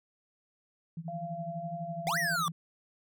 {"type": "tone with tremolo", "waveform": "sine", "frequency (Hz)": 164.81, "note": "E3", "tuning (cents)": 0, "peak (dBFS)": -34, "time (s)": [0.97, 2.52], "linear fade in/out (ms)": 2, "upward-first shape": "sine", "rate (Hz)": 12, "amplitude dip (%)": 90}
{"type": "tone with vibrato", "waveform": "sine", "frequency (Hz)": 685, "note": "F5", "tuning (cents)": -34, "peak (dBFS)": -37, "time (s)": [1.08, 2.36], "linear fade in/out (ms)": 2, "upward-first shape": "triangle", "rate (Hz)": 1.9, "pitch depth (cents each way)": 12}
{"type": "exponential two-way sweep", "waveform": "square", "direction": "up then down", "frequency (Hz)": [659.3, 2001, 1137], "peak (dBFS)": -29, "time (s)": [2.07, 2.48], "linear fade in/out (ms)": 0, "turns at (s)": 2.18}
{"effects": []}